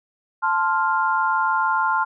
sine chord, F major, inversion first, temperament equal, 880 / 1046.5 / 1396.9 Hz, A5 / C6 / F6, 0 / 0 / 0 cents, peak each -22 dBFS, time 0.42-2.05 s, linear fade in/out 20 ms, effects none

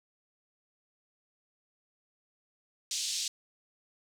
white band-pass noise, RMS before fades -34 dBFS, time 2.91-3.28 s, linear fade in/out 2 ms, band 3300 to 7100 Hz, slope 24 dB/octave, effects none

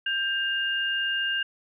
sine tone pair together, 1586.2 / 2819 Hz, G6 / F7, +20 / +16 cents, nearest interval minor seventh, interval 996 cents, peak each -27 dBFS, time 0.06-1.43 s, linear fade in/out 5 ms, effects none

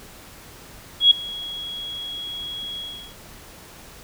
sine tone with ADSR envelope, 3322 Hz, G#7, in tune, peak -7 dBFS, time 1-3.16 s, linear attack 110 ms, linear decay 5 ms, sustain -22 dB, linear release 370 ms, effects pink hiss -44 dBFS RMS until 4.03 s

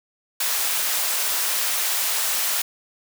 white high-pass noise, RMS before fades -23 dBFS, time 0.4-2.62 s, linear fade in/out 5 ms, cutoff 650 Hz, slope 12 dB/octave, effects none

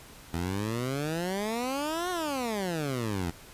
15% pulse exponential two-way sweep, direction up then down, 81.5 to 370 to 81.5 Hz, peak -23 dBFS, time 0.33-3.31 s, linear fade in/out 10 ms, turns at 2.1 s, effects pink hiss -50 dBFS RMS until 3.53 s + resampled to 32000 Hz

